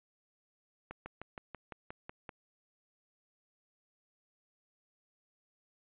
slowing click train, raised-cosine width 0.5 ms, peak -28 dBFS, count 9, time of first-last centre 0.91-2.292 s, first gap 150 ms, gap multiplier 1.04, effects resampled to 8000 Hz

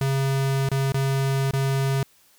square tone with dropouts, 135.8 Hz, C#3, 35 cents flat, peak -21 dBFS, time 0.01-2.03 s, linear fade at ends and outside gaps 2 ms, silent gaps 0.689-0.715 / 0.921-0.943 / 1.51-1.534 s, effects white hiss -58 dBFS RMS until 2.38 s

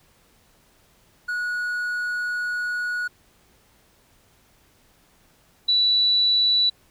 triangle / sine tone pair in turn, 1459 / 3949 Hz, F#6 / B7, -25 / -1 cents, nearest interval octave + perfect fourth, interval 1724 cents, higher second, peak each -22 / -16 dBFS, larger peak second, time 1.28-3.08 / 5.68-6.7 s, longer first, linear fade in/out 10 ms, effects pink hiss -59 dBFS RMS until 6.9 s

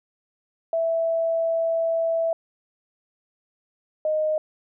sine tone pair in turn, 659.3 / 619.2 Hz, E5 / D#5, 0 / -9 cents, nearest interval minor second, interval 109 cents, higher first, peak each -20 dBFS, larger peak neither, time 0.73-2.33 / 4.05-4.38 s, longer first, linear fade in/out 2 ms, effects none

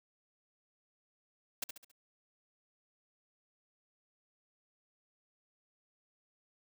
white noise with echo, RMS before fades -36 dBFS, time 1.62-1.64 s, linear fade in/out 5 ms, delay 69 ms, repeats 4, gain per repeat -7 dB, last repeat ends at 1.916 s, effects none

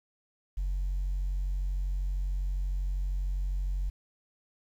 sine tone, 46.33 Hz, F#1, 3 cents sharp, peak -26 dBFS, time 0.57-3.9 s, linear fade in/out 10 ms, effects tanh soft clip ceiling -26 dBFS + 10-bit

